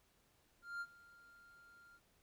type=tone with ADSR envelope; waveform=triangle; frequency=1396.9 Hz; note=F6; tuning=in tune; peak=-38 dBFS; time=0.62-2 s; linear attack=190 ms; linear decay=49 ms; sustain=-21 dB; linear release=47 ms; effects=pink hiss -74 dBFS RMS until 2.22 s